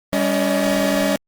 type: tone cluster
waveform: 45% pulse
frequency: 198.2 / 282.2 / 571 / 629 Hz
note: G3 / C#4 / D5 / D#5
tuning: +19 / +31 / -49 / +19 cents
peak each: -22 dBFS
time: 0.13-1.16 s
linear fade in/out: 0 ms
effects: Opus 24 kbps